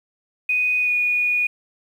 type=tone with pitch glide; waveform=sine; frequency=2489 to 2458 Hz; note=D#7 to D#7; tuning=0 to -22 cents; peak=-17 dBFS; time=0.49-1.47 s; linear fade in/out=5 ms; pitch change=-22 cents; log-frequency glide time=0.79-0.92 s; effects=8-bit